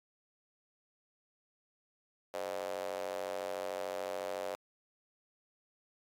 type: tone with high-pass filter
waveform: square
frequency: 46.85 Hz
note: F#1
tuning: 22 cents sharp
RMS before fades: -39 dBFS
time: 2.34-4.55 s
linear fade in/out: 0 ms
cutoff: 560 Hz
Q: 4.8
effects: AAC 64 kbps